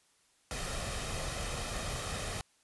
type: noise with comb filter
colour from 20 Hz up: pink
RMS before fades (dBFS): -37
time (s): 0.51-2.41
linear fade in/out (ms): 0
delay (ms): 1.6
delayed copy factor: +0.5
effects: white hiss -69 dBFS RMS until 2.63 s + resampled to 24000 Hz